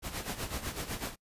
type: noise with tremolo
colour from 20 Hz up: pink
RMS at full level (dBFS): -35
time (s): 0.02-1.16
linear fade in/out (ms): 50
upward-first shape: sine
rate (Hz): 8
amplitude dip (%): 70
effects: noise-tail reverb RT60 0.1 s tail -25 dB re dry + resampled to 32000 Hz